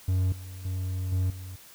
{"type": "tone with level steps", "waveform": "triangle", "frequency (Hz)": 92.5, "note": "F#2", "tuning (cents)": 0, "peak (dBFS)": [-20, -36, -26, -21, -35], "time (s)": [0.08, 1.56], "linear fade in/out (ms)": 5, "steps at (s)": [0.32, 0.65, 1.12, 1.3], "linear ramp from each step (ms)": 2, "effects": ["white hiss -51 dBFS RMS until 1.74 s"]}